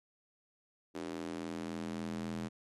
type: tone with high-pass filter sweep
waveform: square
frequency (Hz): 41.81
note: E1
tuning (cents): +25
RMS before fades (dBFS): -40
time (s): 0.94-2.49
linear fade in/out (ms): 20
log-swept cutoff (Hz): 320 to 180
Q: 2.4
effects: low-pass 9000 Hz 12 dB/octave + MP3 64 kbps